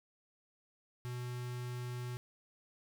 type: tone with notch filter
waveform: square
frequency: 123.3 Hz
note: B2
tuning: 2 cents flat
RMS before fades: -41 dBFS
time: 1.05-2.17 s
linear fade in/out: 0 ms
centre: 580 Hz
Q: 2
effects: none